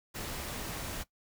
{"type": "noise", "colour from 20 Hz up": "pink", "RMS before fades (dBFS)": -39, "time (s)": [0.14, 1.04], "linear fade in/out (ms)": 20, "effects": ["noise-tail reverb RT60 0.1 s tail -18 dB re dry"]}